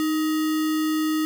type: tone with sample-and-hold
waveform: sine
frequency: 311.1 Hz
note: D#4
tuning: in tune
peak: -20 dBFS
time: 0-1.25 s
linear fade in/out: 0 ms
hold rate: 1575 Hz
effects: none